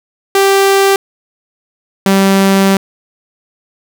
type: tone pair in turn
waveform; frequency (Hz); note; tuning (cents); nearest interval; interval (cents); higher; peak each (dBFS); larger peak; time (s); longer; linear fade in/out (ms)
sawtooth; 392 / 194.48; G4 / G3; 0 / -13; octave; 1213; first; -3; neither; 0.35-0.96 / 2.06-2.77; second; 2
effects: none